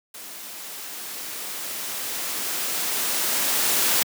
white noise with level ramp, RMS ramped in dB -39 to -20 dBFS, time 0.14-4.03 s, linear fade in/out 5 ms, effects high-pass 200 Hz 12 dB/octave

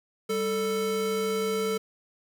square tone pair together, 196.71 / 441.6 Hz, G3 / A4, +6 / +6 cents, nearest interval octave + major second, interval 1400 cents, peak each -34 / -27 dBFS, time 0.29-1.78 s, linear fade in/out 10 ms, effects none

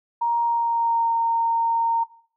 sine tone with pitch glide, 938 to 920.8 Hz, A#5 to A#5, +11 to -22 cents, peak -19 dBFS, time 0.21-2.04 s, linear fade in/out 10 ms, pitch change -33 cents, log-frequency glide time 0.39-1.12 s, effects noise-tail reverb RT60 0.5 s tail -18 dB re dry

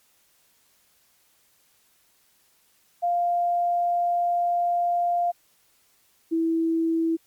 sine tone pair in turn, 698.5 / 327.7 Hz, F5 / E4, 0 / -10 cents, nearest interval octave + minor second, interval 1310 cents, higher first, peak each -20 dBFS, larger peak neither, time 3.02-5.32 / 6.31-7.17 s, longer first, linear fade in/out 20 ms, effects white hiss -63 dBFS RMS until 7.26 s + MP3 96 kbps

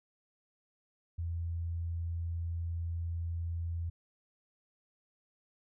sine tone, 84.3 Hz, E2, 39 cents sharp, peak -33 dBFS, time 1.18-3.9 s, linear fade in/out 10 ms, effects none

